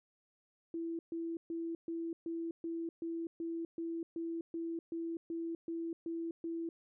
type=tone bursts; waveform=sine; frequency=332.3 Hz; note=E4; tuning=14 cents sharp; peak=-36 dBFS; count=16; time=0.74-6.69 s; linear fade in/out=2 ms; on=250 ms; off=130 ms; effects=none